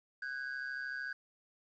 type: ring-modulated tone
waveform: triangle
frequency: 1568 Hz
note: G6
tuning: in tune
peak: -33 dBFS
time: 0.22-1.13 s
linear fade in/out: 5 ms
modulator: 66.7 Hz
effects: resampled to 16000 Hz + 11-bit